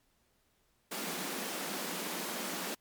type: high-pass noise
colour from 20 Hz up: pink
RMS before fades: -38 dBFS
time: 0.91-2.75 s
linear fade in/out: 10 ms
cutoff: 170 Hz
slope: 96 dB/octave
effects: pink hiss -73 dBFS RMS until 2.8 s + MP3 96 kbps